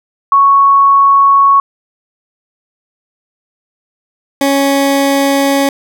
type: tone pair in turn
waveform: sine / 20% pulse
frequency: 1108.7 / 277.2 Hz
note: C#6 / C#4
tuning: 0 / 0 cents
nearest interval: 2 octaves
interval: 2400 cents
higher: first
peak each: -4 dBFS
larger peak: neither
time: 0.32-1.6 / 4.41-5.69 s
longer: neither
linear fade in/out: 2 ms
effects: none